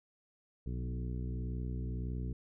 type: harmonic tone with a mistuned harmonic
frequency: 61.74 Hz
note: B1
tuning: in tune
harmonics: 1 / 2 / 3 / 4 / 5 / 6 / 7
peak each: -37 / -40 / -45 / -48 / -51 / -54 / -54 dBFS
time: 0.66-2.33 s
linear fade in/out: 5 ms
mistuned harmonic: 3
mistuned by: -19 cents
effects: none